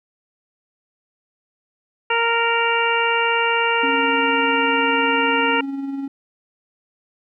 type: harmonic tone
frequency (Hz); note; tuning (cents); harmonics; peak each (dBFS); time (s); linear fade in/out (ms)
464.1; A#4; -8; 1 / 2 / 3 / 4 / 5 / 6; -23 / -21 / -23 / -27 / -25 / -23; 2.1-5.61; 5
type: tone with tremolo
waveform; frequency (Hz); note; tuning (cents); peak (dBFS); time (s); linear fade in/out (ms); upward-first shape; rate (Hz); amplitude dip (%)
triangle; 274.8; C#4; -15; -20; 3.83-6.08; 5; sine; 20; 40
effects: none